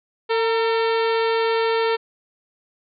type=harmonic tone with a mistuned harmonic; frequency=451.2 Hz; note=A4; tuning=44 cents sharp; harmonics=1 / 2 / 3 / 4 / 5 / 6 / 7 / 8 / 9 / 10; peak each=-19 / -25 / -29 / -31 / -33 / -35 / -36 / -37 / -38 / -39 dBFS; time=0.29-1.97 s; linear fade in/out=20 ms; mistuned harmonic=2; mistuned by=+46 cents; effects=none